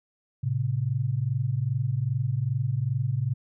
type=tone pair together; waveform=sine; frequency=111.8 / 134.3 Hz; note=A2 / C3; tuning=+28 / +46 cents; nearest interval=minor third; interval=318 cents; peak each=-27 / -26 dBFS; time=0.43-3.34 s; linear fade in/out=10 ms; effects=none